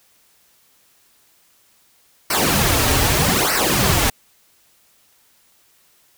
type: noise with flanger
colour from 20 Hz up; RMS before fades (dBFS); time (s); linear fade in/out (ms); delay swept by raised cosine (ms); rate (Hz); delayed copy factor
pink; -17; 2.3-4.1; 5; 0.28 to 5.98; 0.81; -0.9
effects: white hiss -57 dBFS RMS until 6.17 s